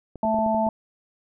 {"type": "clicks", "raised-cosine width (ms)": 2, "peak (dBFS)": -24, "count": 7, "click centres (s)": [0.157, 0.251, 0.344, 0.388, 0.463, 0.546, 0.667]}
{"type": "harmonic tone", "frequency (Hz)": 220, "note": "A3", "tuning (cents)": 0, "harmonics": [1, 3, 4], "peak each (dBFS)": [-25, -23, -24], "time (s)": [0.23, 0.69], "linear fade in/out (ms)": 2}
{"effects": []}